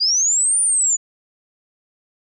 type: linear two-way sweep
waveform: sine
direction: up then down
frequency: 4699 to 9397 to 6860 Hz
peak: -14 dBFS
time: 0-0.97 s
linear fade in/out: 20 ms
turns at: 0.61 s
effects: none